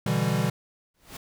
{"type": "chord", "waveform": "square", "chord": "E minor seventh", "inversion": "second", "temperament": "equal", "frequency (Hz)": [123.47, 146.83, 164.81, 196], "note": ["B2", "D3", "E3", "G3"], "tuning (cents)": [0, 0, 0, 0], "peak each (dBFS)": -29, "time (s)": [0.06, 0.5], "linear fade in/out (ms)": 5}
{"type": "noise with exponential growth", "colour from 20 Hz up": "pink", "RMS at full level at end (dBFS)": -35, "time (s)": [0.94, 1.17], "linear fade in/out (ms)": 5, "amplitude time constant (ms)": 48}
{"effects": []}